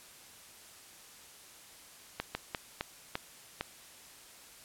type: slowing click train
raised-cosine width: 0.3 ms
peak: -17 dBFS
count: 6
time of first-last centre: 2.2-3.61 s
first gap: 150 ms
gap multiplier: 1.32
effects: white hiss -54 dBFS RMS until 4.64 s + low-pass 12000 Hz 12 dB/octave